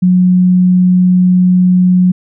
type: tone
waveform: sine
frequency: 181.8 Hz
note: F#3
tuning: 30 cents flat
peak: -5 dBFS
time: 0.02-2.12 s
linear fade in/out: 10 ms
effects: none